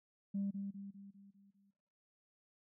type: tone with echo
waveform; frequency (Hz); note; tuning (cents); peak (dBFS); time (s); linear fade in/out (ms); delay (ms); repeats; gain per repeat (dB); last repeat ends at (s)
sine; 198.5; G3; +22; -34; 0.34-0.51; 10; 200; 6; -6; 1.71
effects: noise-tail reverb RT60 0.9 s tail -18 dB re dry + tanh soft clip ceiling -31 dBFS